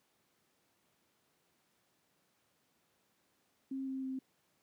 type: tone with pitch steps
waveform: sine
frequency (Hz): 267.6 / 265.1 / 262.7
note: C4 / C4 / C4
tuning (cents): +39 / +23 / +7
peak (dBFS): -36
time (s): 3.71-4.19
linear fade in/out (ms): 5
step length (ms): 160
effects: pink hiss -75 dBFS RMS until 4.62 s + high-pass 150 Hz 12 dB/octave